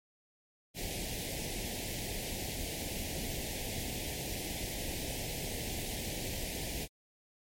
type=band-stop noise; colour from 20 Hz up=pink; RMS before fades=-38 dBFS; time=0.74-6.88 s; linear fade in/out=50 ms; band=810 to 1900 Hz; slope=48 dB/octave; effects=MP3 64 kbps